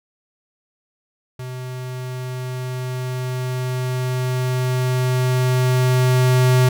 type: tone with level ramp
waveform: square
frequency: 127.3 Hz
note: C3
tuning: 47 cents flat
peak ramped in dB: -29 to -12 dBFS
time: 1.39-6.69 s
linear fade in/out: 5 ms
effects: none